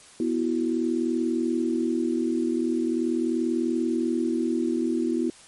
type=chord; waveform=sine; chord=B suspended fourth; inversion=none; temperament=equal; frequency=246.9 / 329.6 / 370 Hz; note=B3 / E4 / F#4; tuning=0 / 0 / 0 cents; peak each=-26 / -25 / -30 dBFS; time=0.2-5.3 s; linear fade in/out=2 ms; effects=white hiss -50 dBFS RMS until 5.47 s + MP3 48 kbps